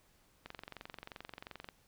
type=click train; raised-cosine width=0.3 ms; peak=-29 dBFS; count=29; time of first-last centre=0.46-1.688 s; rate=22.8 Hz; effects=pink hiss -69 dBFS RMS until 1.87 s